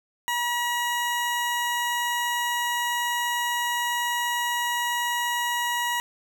20% pulse tone, 961 Hz, B5, 48 cents flat, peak -19 dBFS, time 0.28-6 s, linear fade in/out 0 ms, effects none

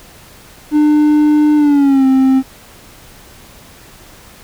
triangle tone with pitch glide, 300 to 264.2 Hz, D4 to C4, +37 to +17 cents, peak -5 dBFS, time 0.71-2.43 s, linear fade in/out 50 ms, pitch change -220 cents, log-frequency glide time 1.56-2.06 s, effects pink hiss -40 dBFS RMS until 4.43 s

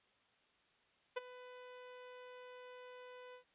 sawtooth tone with ADSR envelope, 499.3 Hz, B4, 19 cents sharp, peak -31 dBFS, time 1.16-3.44 s, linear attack 13 ms, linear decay 20 ms, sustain -17 dB, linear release 100 ms, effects white hiss -73 dBFS RMS until 3.54 s + resampled to 8000 Hz

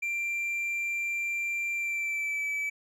triangle tone with pitch glide, 2365 to 2302 Hz, D7 to D7, +12 to -35 cents, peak -27 dBFS, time 0.02-2.7 s, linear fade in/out 10 ms, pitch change -47 cents, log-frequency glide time 1.74-2.47 s, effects none

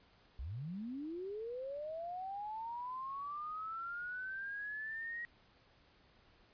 sine linear sweep, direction up, 53.6 to 1902 Hz, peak -40 dBFS, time 0.39-5.25 s, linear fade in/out 0 ms, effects pink hiss -67 dBFS RMS until 6.53 s + resampled to 11025 Hz

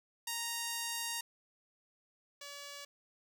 5% pulse tone pair in turn, 932.3 / 570.6 Hz, A#5 / C#5, 0 / +50 cents, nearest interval minor sixth, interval 850 cents, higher first, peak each -24 / -34 dBFS, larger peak first, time 0.27-1.21 / 2.41-2.85 s, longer first, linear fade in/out 5 ms, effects none

